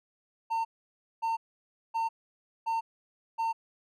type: tone bursts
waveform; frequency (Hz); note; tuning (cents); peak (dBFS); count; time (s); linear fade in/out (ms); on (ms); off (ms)
triangle; 907; A#5; -48; -25; 5; 0.5-3.53; 20; 150; 570
effects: none